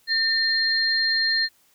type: tone pair together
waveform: sine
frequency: 1809 / 4195 Hz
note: A6 / C8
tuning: +48 / +4 cents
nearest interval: octave + minor third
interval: 1456 cents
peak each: -23 / -21 dBFS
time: 0.07-1.49 s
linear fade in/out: 50 ms
effects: white hiss -61 dBFS RMS until 1.74 s